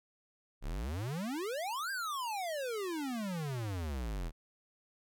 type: exponential two-way sweep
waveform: square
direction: up then down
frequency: 30.77 to 1632 to 38.33 Hz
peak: -36 dBFS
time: 0.61-4.32 s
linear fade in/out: 50 ms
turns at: 1.91 s
effects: none